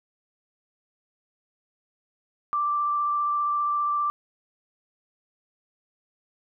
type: tone with vibrato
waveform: sine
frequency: 1174.7 Hz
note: D6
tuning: in tune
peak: -22 dBFS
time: 2.53-4.1 s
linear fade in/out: 0 ms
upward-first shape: sine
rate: 15 Hz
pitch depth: 9 cents each way
effects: none